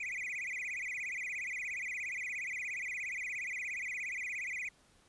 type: tone with vibrato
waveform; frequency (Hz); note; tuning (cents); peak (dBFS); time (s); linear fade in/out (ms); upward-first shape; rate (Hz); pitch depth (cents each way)
triangle; 2217; C#7; 0; -35; 0-4.69; 5; sine; 17; 210
effects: pink hiss -66 dBFS RMS until 5.08 s + resampled to 24000 Hz